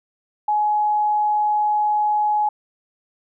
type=tone; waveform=sine; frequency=842 Hz; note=G#5; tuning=24 cents sharp; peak=-16 dBFS; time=0.48-2.49 s; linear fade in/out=5 ms; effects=none